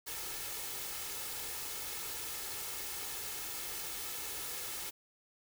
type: noise with comb filter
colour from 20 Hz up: white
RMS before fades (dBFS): -41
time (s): 0.06-4.91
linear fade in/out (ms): 20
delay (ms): 2.3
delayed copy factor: +0.5
effects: none